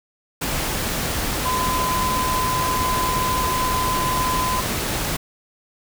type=tone in noise; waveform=sine; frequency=1017 Hz; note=C6; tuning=50 cents flat; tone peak=-21 dBFS; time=1.45-4.61 s; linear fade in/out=10 ms; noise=pink; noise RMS=-24 dBFS; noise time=0.41-5.17 s; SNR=0 dB; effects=none